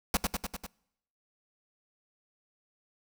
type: noise with echo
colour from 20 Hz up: pink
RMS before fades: -26 dBFS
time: 0.14-0.17 s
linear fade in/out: 2 ms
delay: 99 ms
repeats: 5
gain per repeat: -3 dB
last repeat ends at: 0.665 s
effects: noise-tail reverb RT60 0.8 s tail -25 dB re dry